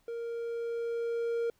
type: tone with level ramp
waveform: triangle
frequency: 466.2 Hz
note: A#4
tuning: in tune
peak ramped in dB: -33 to -26 dBFS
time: 0.08-1.5 s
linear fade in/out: 2 ms
effects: pink hiss -71 dBFS RMS until 1.59 s